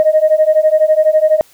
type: beating tone pair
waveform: sine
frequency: 616 / 628 Hz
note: D#5 / D#5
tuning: -17 / +16 cents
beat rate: 12 Hz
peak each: -10 dBFS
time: 0-1.41 s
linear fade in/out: 0 ms
effects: tanh soft clip ceiling -1 dBFS + white hiss -48 dBFS RMS until 1.53 s